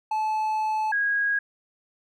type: tone pair in turn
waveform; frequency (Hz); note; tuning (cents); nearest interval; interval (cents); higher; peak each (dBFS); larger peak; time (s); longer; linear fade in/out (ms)
triangle / sine; 866 / 1644.3; A5 / G#6; -28 / -18; major seventh; 1110; second; -21; neither; 0.11-0.92 / 0.92-1.39; first; 5
effects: none